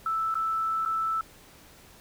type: tone with dropouts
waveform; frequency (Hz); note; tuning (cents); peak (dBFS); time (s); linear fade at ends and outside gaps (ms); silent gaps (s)
sine; 1318.5; E6; 0; -25; 0.06-1.21; 2; 0.342-0.353 / 0.851-0.859
effects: pink hiss -53 dBFS RMS until 2 s